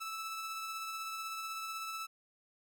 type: tone with tremolo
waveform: sawtooth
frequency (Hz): 1314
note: E6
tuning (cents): -6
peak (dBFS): -34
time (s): 0-2.07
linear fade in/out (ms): 20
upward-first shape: triangle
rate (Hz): 16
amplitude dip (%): 30
effects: none

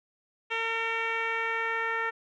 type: tone with low-pass filter sweep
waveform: 10% pulse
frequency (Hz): 454.5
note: A#4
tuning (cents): -44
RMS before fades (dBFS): -30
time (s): 0.5-2.11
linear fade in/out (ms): 20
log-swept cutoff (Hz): 2800 to 1800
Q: 2.4
effects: none

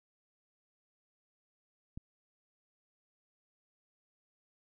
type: click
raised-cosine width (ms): 5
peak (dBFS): -30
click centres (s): 1.975
effects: none

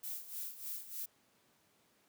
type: noise with tremolo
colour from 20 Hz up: violet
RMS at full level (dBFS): -41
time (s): 0.03-1.06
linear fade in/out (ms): 10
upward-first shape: sine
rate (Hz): 3.3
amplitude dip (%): 75
effects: pink hiss -71 dBFS RMS until 2.08 s + high-pass 150 Hz 12 dB/octave

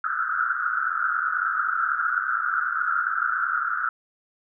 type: band-pass noise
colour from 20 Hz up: pink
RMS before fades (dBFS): -25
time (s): 0.04-3.89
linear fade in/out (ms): 2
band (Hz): 1300 to 1500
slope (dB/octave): 96
effects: none

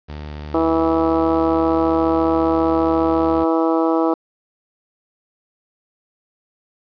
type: tone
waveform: sawtooth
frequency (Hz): 74.7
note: D2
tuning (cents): +30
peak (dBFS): -25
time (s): 0.08-3.45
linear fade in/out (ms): 20
type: harmonic tone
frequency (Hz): 163.1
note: E3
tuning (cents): -18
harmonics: 2 / 3 / 4 / 5 / 6 / 7 / 8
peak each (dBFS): -17 / -21 / -23 / -25 / -27 / -28 / -29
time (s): 0.54-4.14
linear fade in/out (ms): 5
effects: resampled to 11025 Hz + 8-bit

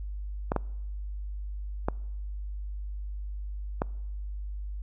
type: clicks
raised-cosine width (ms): 1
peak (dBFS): -12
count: 4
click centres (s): 0.519 / 0.563 / 1.885 / 3.819
effects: noise-tail reverb RT60 1.0 s tail -25 dB re dry + added 50 Hz sine -33 dBFS peak until 4.82 s

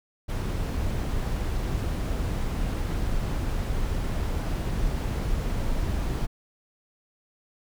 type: noise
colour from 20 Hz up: brown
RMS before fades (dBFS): -27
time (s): 0.28-6.27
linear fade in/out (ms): 20
effects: none

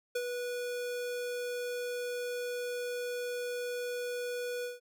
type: tone with ADSR envelope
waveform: square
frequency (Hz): 489.1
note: B4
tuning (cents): -17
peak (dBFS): -30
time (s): 0.15-4.8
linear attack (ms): 8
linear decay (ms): 52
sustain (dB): -5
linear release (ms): 160
effects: none

